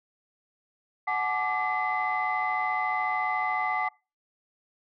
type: tone cluster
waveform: sine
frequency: 742 / 856 / 1173 / 2033 Hz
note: F#5 / A5 / D6 / B6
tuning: +5 / -48 / -2 / +50 cents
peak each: -30 dBFS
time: 1.07-3.89 s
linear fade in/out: 10 ms
effects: noise-tail reverb RT60 0.3 s tail -25 dB re dry + tanh soft clip ceiling -17 dBFS